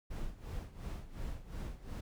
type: noise with tremolo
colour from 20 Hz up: brown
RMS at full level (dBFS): -39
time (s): 0.1-2.01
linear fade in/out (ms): 10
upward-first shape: sine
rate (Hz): 2.8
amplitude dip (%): 80
effects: none